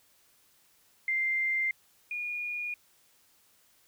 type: tone pair in turn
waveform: sine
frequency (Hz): 2093 / 2438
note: C7 / D#7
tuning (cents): 0 / -36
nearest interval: minor third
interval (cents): 264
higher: second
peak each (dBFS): -26 / -32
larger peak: first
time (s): 1.08-1.71 / 2.11-2.74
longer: neither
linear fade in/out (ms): 2
effects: white hiss -65 dBFS RMS until 3.87 s